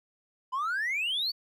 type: exponential sweep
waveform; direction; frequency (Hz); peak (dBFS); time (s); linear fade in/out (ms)
triangle; up; 992 to 4596; -25; 0.52-1.32; 20
effects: tanh soft clip ceiling -23 dBFS